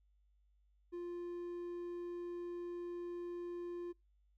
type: tone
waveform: triangle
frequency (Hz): 349.2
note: F4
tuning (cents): 0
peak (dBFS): -39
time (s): 0.92-3.93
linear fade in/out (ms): 20
effects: noise-tail reverb RT60 0.2 s tail -24 dB re dry + added 50 Hz sine -69 dBFS peak until 4.37 s